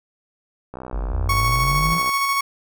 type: click train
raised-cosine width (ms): 1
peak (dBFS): -19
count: 87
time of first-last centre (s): 0.74-2.092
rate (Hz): 63.6
type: tone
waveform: triangle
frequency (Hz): 48.24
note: G1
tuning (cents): -27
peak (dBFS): -20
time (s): 0.93-1.93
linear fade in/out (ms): 0
type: linear sweep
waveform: sine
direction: up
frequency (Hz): 69 to 174.6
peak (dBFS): -22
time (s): 1.1-2.01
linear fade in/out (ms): 50
type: tone with tremolo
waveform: 30% pulse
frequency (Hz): 1108.7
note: C#6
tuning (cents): 0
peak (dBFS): -15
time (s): 1.29-2.41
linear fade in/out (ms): 5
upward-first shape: square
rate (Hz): 13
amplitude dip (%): 25
effects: none